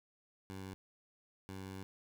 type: tone bursts at uneven times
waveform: 15% pulse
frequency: 95.5 Hz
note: G2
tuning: 45 cents flat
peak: -38 dBFS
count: 2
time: 0.5-0.74 / 1.49-1.83 s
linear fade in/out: 0 ms
effects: none